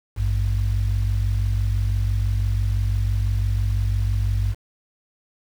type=tone pair together; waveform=sine; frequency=54.02 / 100 Hz; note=A1 / G2; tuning=-31 / +35 cents; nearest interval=major seventh; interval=1066 cents; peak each=-20 dBFS; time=0.16-4.55 s; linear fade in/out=50 ms; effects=tanh soft clip ceiling -13 dBFS + 7-bit